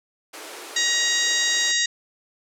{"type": "high-pass noise", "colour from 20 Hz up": "pink", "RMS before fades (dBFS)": -38, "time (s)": [0.33, 1.72], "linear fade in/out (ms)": 10, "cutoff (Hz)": 310, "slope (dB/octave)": 48}
{"type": "harmonic tone", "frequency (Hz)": 947, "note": "A#5", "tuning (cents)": 27, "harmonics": [2, 3, 4, 5, 6, 7, 8], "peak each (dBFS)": [-24, -32, -24, -29, -30, -26, -30], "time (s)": [0.76, 1.86], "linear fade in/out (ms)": 5}
{"effects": ["low-pass 12000 Hz 12 dB/octave"]}